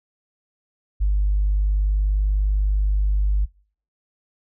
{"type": "tone", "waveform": "sine", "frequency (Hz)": 50.2, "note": "G1", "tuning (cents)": 42, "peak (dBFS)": -15, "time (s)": [1, 3.46], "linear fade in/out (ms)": 20, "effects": ["noise-tail reverb RT60 0.5 s tail -26 dB re dry", "tanh soft clip ceiling -12 dBFS"]}